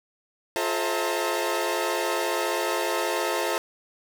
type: tone cluster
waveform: sawtooth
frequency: 350.4 / 429.5 / 528 / 646 / 909 Hz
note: F4 / A4 / C5 / E5 / A#5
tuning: +6 / -42 / +16 / -35 / -44 cents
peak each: -27 dBFS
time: 0.56-3.58 s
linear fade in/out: 0 ms
effects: none